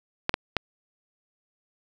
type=clicks; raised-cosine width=0.3 ms; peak=-6 dBFS; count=3; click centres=0.294 / 0.341 / 0.567 s; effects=none